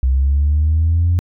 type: linear sweep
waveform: sine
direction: up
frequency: 63.6 to 88.6 Hz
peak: -10 dBFS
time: 0.03-1.19 s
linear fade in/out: 0 ms
effects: tanh soft clip ceiling -8 dBFS